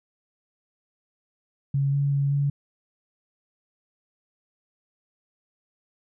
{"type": "tone with pitch steps", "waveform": "sine", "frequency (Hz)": [138.9, 141.2, 140.2, 141.8], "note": ["C#3", "C#3", "C#3", "C#3"], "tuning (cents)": [4, 32, 20, 40], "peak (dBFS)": -20, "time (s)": [1.74, 2.5], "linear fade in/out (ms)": 5, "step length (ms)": 190, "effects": []}